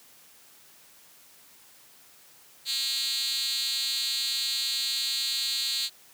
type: tone with high-pass filter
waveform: 5% pulse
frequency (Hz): 271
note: C#4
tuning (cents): -39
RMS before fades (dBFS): -29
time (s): 2.65-5.9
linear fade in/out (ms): 50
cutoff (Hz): 4300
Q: 6.9
effects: white hiss -55 dBFS RMS until 6.13 s + high-pass 100 Hz 12 dB/octave